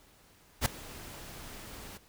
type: noise with ADSR envelope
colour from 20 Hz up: pink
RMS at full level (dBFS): -25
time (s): 0.61-1.98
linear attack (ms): 48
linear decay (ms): 5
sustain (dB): -21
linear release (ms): 13
effects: pink hiss -61 dBFS RMS until 2.08 s